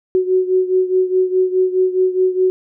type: beating tone pair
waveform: sine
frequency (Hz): 370 / 374.8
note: F#4 / F#4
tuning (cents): 0 / +22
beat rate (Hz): 4.8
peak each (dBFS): -14 / -18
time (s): 0.15-2.5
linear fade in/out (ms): 0
effects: none